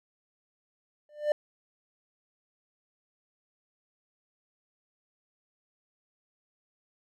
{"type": "tone with exponential growth", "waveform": "triangle", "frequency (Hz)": 596, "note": "D5", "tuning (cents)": 25, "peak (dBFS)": -17, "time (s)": [1.09, 1.32], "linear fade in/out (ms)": 2, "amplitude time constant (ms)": 49, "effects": []}